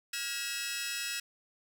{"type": "tone cluster", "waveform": "15% pulse", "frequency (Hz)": [1416, 1642, 1922, 2598], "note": ["F6", "G#6", "B6", "E7"], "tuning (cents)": [23, -20, -48, -26], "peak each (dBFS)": [-36, -35, -34, -30], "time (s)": [0.13, 1.2], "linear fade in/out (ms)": 5, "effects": []}